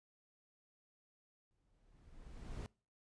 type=noise with exponential growth; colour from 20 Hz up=brown; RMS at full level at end=-41 dBFS; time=1.51-2.66 s; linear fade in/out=0 ms; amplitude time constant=250 ms; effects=noise-tail reverb RT60 0.4 s tail -24 dB re dry + resampled to 22050 Hz